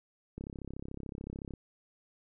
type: click train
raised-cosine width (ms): 3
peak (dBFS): -28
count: 40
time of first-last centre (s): 0.38-1.537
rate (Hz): 33.7
effects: none